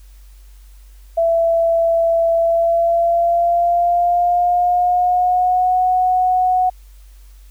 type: tone with pitch glide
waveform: sine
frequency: 667 to 735.8 Hz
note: E5 to F#5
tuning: +20 to -10 cents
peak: -12 dBFS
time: 1.17-6.7 s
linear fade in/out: 10 ms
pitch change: +170 cents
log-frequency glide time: 2.35-5.8 s
effects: added 48 Hz sine -39 dBFS peak until 7.5 s + white hiss -55 dBFS RMS until 7.5 s